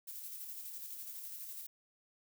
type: noise with tremolo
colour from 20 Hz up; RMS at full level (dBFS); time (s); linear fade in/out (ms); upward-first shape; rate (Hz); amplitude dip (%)
violet; -45; 0.07-1.67; 10; square; 12; 30
effects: none